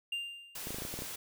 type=tone with exponential decay; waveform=triangle; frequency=2794 Hz; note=F7; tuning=in tune; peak=-30 dBFS; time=0.12-0.81 s; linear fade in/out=5 ms; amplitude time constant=150 ms
type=noise; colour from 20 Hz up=white; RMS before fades=-42 dBFS; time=0.55-1.16 s; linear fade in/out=5 ms
type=clicks; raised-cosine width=2 ms; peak=-28 dBFS; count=9; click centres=0.671 / 0.706 / 0.745 / 0.785 / 0.821 / 0.851 / 0.94 / 0.99 / 1.021 s
effects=none